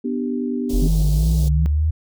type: chord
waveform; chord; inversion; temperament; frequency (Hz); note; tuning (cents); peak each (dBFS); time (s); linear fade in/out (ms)
sine; G major; first; equal with one note detuned; 246.9 / 296.9 / 392; B3 / D4 / G4; 0 / +19 / 0; -22 / -27 / -28; 0.04-0.88; 10
type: band-stop noise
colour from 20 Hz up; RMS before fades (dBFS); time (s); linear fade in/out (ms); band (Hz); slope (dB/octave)
pink; -33; 0.69-1.49; 10; 650 to 3900; 24
type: linear sweep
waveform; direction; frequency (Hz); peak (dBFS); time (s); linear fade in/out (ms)
sine; up; 41.09 to 80.3; -15; 0.73-1.91; 10
type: tone with vibrato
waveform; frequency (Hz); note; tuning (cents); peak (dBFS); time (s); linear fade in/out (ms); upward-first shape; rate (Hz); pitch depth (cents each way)
sine; 155.3; D#3; -3; -19; 0.82-1.66; 0; sine; 2.6; 71
effects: none